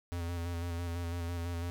square tone with vibrato, 85.8 Hz, F2, 30 cents flat, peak -35 dBFS, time 0.12-1.7 s, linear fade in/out 0 ms, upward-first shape square, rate 6 Hz, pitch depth 26 cents each way, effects none

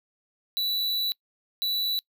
square tone pair in turn, 3951 / 3951 Hz, B7 / B7, 0 / 0 cents, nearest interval unison, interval 0 cents, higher neither, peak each -25 dBFS, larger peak neither, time 0.57-1.12 / 1.62-1.99 s, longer first, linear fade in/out 0 ms, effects noise-tail reverb RT60 0.1 s tail -25 dB re dry

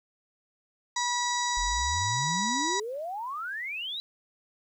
harmonic tone, 973 Hz, B5, 26 cents flat, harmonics 1 / 2 / 4 / 5 / 6 / 7 / 8, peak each -29 / -34 / -34 / -39 / -36 / -37 / -42 dBFS, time 0.96-2.8 s, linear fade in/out 5 ms
sine exponential sweep, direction up, 40.62 to 4000 Hz, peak -32 dBFS, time 1.57-4 s, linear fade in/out 0 ms
effects 10-bit

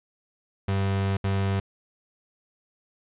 35% pulse tone bursts at uneven times, 97.6 Hz, G2, 7 cents flat, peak -21 dBFS, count 2, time 0.68-1.17 / 1.24-1.6 s, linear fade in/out 5 ms, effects resampled to 8000 Hz + 10-bit

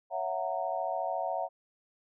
sine chord, F# dominant seventh, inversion second, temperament just, 555 / 666 / 740 / 925 Hz, C#5 / E5 / F#5 / A#5, +2 / +18 / 0 / -14 cents, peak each -38 / -34 / -34 / -38 dBFS, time 0.1-1.49 s, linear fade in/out 50 ms, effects none

